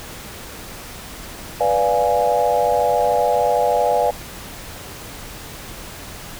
sine chord, B diminished seventh, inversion none, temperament equal, 493.9 / 587.3 / 698.5 / 830.6 Hz, B4 / D5 / F5 / Ab5, 0 / 0 / 0 / 0 cents, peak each -20 dBFS, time 1.6-4.11 s, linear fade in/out 10 ms, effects pink hiss -35 dBFS RMS until 6.39 s

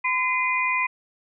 sine tone cluster, 1016 / 2052 / 2440 Hz, B5 / C7 / D#7, +49 / -34 / -34 cents, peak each -25 dBFS, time 0.04-0.87 s, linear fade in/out 10 ms, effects none

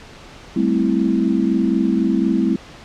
sine chord, A minor seventh, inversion third, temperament equal, 196 / 220 / 261.6 / 329.6 Hz, G3 / A3 / C4 / E4, 0 / 0 / 0 / 0 cents, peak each -20 dBFS, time 0.56-2.56 s, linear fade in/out 5 ms, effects pink hiss -40 dBFS RMS until 2.84 s + low-pass 5000 Hz 12 dB/octave

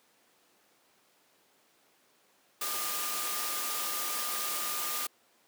sine tone in noise, 1209 Hz, D6, 50 cents sharp, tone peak -40 dBFS, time 2.61-5.07 s, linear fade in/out 5 ms, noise white, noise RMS -34 dBFS, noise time 2.61-5.07 s, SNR -9 dB, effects pink hiss -66 dBFS RMS until 5.47 s + high-pass 300 Hz 12 dB/octave

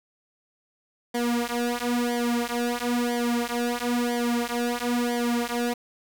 sawtooth tone with flanger, 240 Hz, B3, 49 cents flat, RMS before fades -26 dBFS, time 1.14-5.74 s, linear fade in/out 10 ms, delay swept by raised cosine 0.75 to 5.15 ms, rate 1 Hz, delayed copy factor -1, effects 8-bit

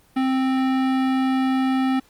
sine tone with hard clipping, 262.4 Hz, C4, 5 cents sharp, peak -20 dBFS, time 0.16-2 s, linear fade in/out 10 ms, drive 18 dB, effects pink hiss -57 dBFS RMS until 2.09 s + Opus 24 kbps

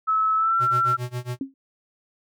sine tone with pitch glide, 1298 to 1353.9 Hz, E6 to E6, -27 to +46 cents, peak -18 dBFS, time 0.07-0.97 s, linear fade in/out 20 ms, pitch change +73 cents, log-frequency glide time 0.36-0.57 s
square tone with tremolo, 123.47 Hz, B2, in tune, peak -26 dBFS, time 0.59-1.39 s, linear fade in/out 50 ms, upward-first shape sine, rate 7.3 Hz, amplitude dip 95%
sine tone with exponential decay, 270 Hz, C#4, 45 cents flat, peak -21 dBFS, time 1.41-1.54 s, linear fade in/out 2 ms, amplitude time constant 27 ms
effects none

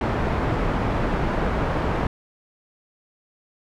pink low-pass noise, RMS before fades -23 dBFS, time 0.01-2.07 s, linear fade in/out 2 ms, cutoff 1400 Hz, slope 12 dB/octave, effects none

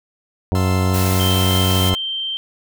harmonic tone, 93 Hz, F#2, 9 cents sharp, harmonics 1 / 2 / 3 / 4 / 5 / 6 / 7 / 8 / 10, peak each -16 / -22 / -26 / -28 / -30 / -32 / -33 / -34 / -36 dBFS, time 0.52-1.94 s, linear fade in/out 0 ms
sawtooth chord, F major seventh, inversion none, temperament equal, 698.5 / 880 / 1046.5 / 1318.5 Hz, F5 / A5 / C6 / E6, 0 / 0 / 0 / 0 cents, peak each -30 / -31 / -25 / -26 dBFS, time 0.55-1.95 s, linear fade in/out 0 ms
white noise, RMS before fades -26 dBFS, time 0.93-1.91 s, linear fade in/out 20 ms
sine tone, 3136 Hz, G7, in tune, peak -21 dBFS, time 1.2-2.37 s, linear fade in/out 0 ms
effects none

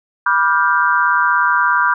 sine chord, G dominant seventh, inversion first, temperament just, 980 / 1176 / 1411.2 / 1568 Hz, B5 / D6 / F6 / G6, -14 / +2 / +18 / 0 cents, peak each -17 dBFS, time 0.26-1.94 s, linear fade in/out 5 ms, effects none

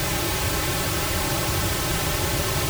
pink noise with comb filter, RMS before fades -24 dBFS, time 0-2.69 s, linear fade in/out 0 ms, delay 4.2 ms, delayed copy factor -0.85, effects none

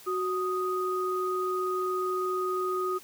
sine tone pair together, 370 / 1244.5 Hz, F#4 / D#6, 0 / 0 cents, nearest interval octave + major sixth, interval 2100 cents, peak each -29 / -30 dBFS, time 0.06-2.99 s, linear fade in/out 20 ms, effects white hiss -51 dBFS RMS until 3.03 s

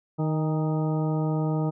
harmonic tone with a mistuned harmonic, 155.56 Hz, D#3, in tune, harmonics 1 / 2 / 3 / 4 / 5 / 6 / 8, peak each -24 / -30 / -34 / -36 / -38 / -40 / -42 dBFS, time 0.18-1.71 s, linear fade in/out 20 ms, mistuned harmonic 5, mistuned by +45 cents, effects none

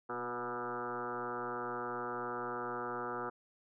sine tone with frequency modulation, 849 Hz, G#5, 38 cents sharp, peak -36 dBFS, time 0.09-3.3 s, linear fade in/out 10 ms, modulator 121 Hz, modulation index 4.8, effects none

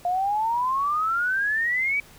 sine exponential sweep, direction up, 698 to 2315 Hz, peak -21 dBFS, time 0.05-2 s, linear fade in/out 2 ms, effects pink hiss -50 dBFS RMS until 2.18 s

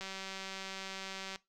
click train, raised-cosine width 0.2 ms, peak -25 dBFS, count 260, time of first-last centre 0.01-1.359 s, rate 192 Hz, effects noise-tail reverb RT60 0.2 s tail -19 dB re dry

